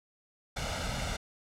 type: noise with comb filter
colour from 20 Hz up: pink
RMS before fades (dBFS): -34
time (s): 0.56-1.17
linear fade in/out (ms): 10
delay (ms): 1.4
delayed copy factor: +0.65
effects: low-pass 7000 Hz 12 dB/octave